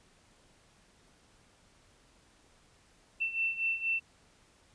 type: beating tone pair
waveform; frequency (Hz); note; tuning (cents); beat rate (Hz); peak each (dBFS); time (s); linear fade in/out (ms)
sine; 2681 / 2685.2; E7 / E7; +29 / +31; 4.2; -35 / -31; 3.2-4; 20
effects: pink hiss -64 dBFS RMS until 4.74 s + resampled to 22050 Hz